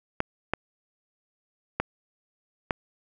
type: clicks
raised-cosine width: 0.5 ms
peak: -9 dBFS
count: 4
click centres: 0.204 / 0.536 / 1.8 / 2.708 s
effects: none